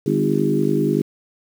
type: harmonic tone with a mistuned harmonic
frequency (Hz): 50.5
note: G#1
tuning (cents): -48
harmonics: 3 / 4 / 5 / 6 / 7 / 8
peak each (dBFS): -23 / -23 / -23 / -23 / -23 / -23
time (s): 0.06-1.02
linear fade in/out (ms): 5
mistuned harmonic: 7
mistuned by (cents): -16
effects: 7-bit